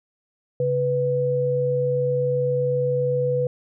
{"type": "tone pair together", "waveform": "sine", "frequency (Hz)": [137.6, 494.9], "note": ["C#3", "B4"], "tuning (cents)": [-12, 4], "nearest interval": "octave + minor seventh", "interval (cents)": 2216, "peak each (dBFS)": [-25, -20], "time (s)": [0.6, 3.47], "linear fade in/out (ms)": 2, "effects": []}